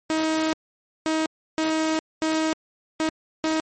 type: tone bursts at uneven times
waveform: sawtooth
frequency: 316.5 Hz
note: D#4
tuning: 30 cents sharp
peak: -17 dBFS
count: 6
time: 0.1-0.53 / 1.06-1.26 / 1.58-1.99 / 2.22-2.53 / 3-3.09 / 3.44-3.6 s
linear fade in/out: 0 ms
effects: MP3 32 kbps